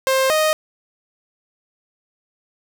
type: tone pair in turn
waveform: sawtooth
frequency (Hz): 529 / 621.6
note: C5 / D#5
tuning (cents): +19 / -2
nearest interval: minor third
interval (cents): 279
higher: second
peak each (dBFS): -11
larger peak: neither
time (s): 0.07-0.3 / 0.3-0.53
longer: neither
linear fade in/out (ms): 0
effects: none